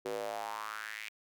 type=tone with high-pass filter sweep; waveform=square; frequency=53.8 Hz; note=A1; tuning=38 cents flat; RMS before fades=-40 dBFS; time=0.05-1.09 s; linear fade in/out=5 ms; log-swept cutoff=410 to 2400 Hz; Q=4.4; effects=none